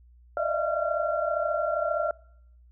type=tone cluster; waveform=sine; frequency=590 / 612 / 647 / 680 / 1372 Hz; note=D5 / D#5 / E5 / F5 / F6; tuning=+8 / -29 / -32 / -46 / -31 cents; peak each=-31 dBFS; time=0.37-2.11 s; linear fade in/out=2 ms; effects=noise-tail reverb RT60 0.8 s tail -26 dB re dry + added 60 Hz sine -52 dBFS peak until 2.71 s